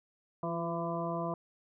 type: harmonic tone with a mistuned harmonic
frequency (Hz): 168.1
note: E3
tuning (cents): +34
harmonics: 1 / 2 / 3 / 4 / 6 / 7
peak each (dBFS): -37 / -40 / -42 / -37 / -39 / -44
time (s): 0.43-1.34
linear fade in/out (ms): 2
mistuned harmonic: 2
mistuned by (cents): +30
effects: none